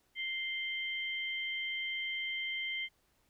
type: tone pair together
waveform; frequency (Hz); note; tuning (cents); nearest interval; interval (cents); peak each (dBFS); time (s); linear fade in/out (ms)
sine; 2093 / 3136; C7 / G7; 0 / 0; perfect fifth; 700; -36 / -39; 0.15-2.89; 50
effects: pink hiss -73 dBFS RMS until 3.29 s